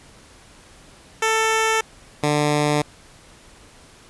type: tone pair in turn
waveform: 10% pulse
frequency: 443.5 / 148.35 Hz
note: A4 / D3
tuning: +14 / +18 cents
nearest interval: octave + perfect fifth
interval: 1896 cents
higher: first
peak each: -9 dBFS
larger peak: neither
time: 1.22-1.81 / 2.23-2.82 s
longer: neither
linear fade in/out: 5 ms
effects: pink hiss -48 dBFS RMS until 4.09 s + resampled to 24000 Hz